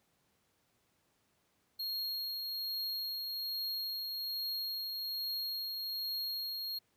square tone with tremolo, 4267 Hz, C8, 33 cents sharp, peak -35 dBFS, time 1.79-6.79 s, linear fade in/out 10 ms, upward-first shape triangle, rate 1.2 Hz, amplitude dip 30%, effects pink hiss -75 dBFS RMS until 6.96 s + high-pass 80 Hz 12 dB/octave

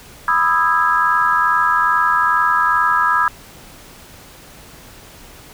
sine chord, E major seventh, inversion second, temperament just, 988.9 / 1236.1 / 1318.5 / 1648.1 Hz, B5 / D#6 / E6 / G#6, +2 / -12 / 0 / -14 cents, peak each -18 dBFS, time 0.28-3.28 s, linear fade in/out 2 ms, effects pink hiss -41 dBFS RMS until 5.53 s

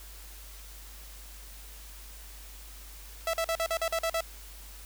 sawtooth tone bursts, 659.3 Hz, E5, in tune, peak -23 dBFS, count 9, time 3.27-4.207 s, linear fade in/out 2 ms, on 65 ms, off 44 ms, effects added 50 Hz sine -46 dBFS peak until 4.85 s + white hiss -50 dBFS RMS until 4.85 s

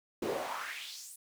brown noise with high-pass filter sweep, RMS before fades -39 dBFS, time 0.22-1.16 s, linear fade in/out 5 ms, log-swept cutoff 310 to 10000 Hz, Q 3, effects none

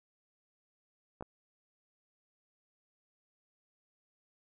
clicks, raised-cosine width 1 ms, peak -28 dBFS, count 2, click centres 1.209 / 1.225 s, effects none

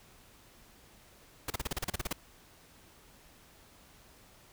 pink noise bursts, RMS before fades -33 dBFS, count 12, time 1.48-2.129 s, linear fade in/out 5 ms, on 22 ms, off 35 ms, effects pink hiss -59 dBFS RMS until 4.52 s

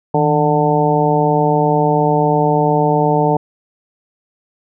harmonic tone with a mistuned harmonic, 148.5 Hz, D3, 20 cents sharp, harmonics 1 / 2 / 3 / 4 / 5 / 6, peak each -17 / -20 / -17 / -20 / -18 / -18 dBFS, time 0.14-3.37 s, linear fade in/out 5 ms, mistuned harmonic 1, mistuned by +94 cents, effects none

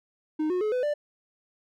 triangle tone with pitch steps, 308.9 / 363.1 / 426.9 / 501.8 / 589.9 Hz, D#4 / F#4 / G#4 / B4 / D5, -12 / -33 / +48 / +28 / +8 cents, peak -22 dBFS, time 0.39-0.94 s, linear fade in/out 10 ms, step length 110 ms, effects none

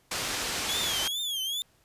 white low-pass noise, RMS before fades -32 dBFS, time 0.11-1.08 s, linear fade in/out 5 ms, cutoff 6300 Hz, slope 12 dB/octave
40% pulse tone with vibrato, 3322 Hz, G#7, in tune, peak -28 dBFS, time 0.69-1.62 s, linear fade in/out 0 ms, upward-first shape triangle, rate 2.4 Hz, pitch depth 160 cents each way
effects pink hiss -65 dBFS RMS until 1.84 s + resampled to 32000 Hz

